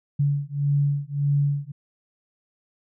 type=beating tone pair; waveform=sine; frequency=142 / 143.7 Hz; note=C#3 / D3; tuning=+42 / -37 cents; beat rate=1.7 Hz; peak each=-23 dBFS; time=0.19-1.72 s; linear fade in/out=10 ms; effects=none